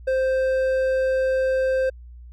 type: tone with hard clipping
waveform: sine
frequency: 523.3 Hz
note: C5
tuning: in tune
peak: -20 dBFS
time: 0.07-1.9 s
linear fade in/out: 10 ms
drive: 6 dB
effects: added 60 Hz sine -39 dBFS peak until 2.32 s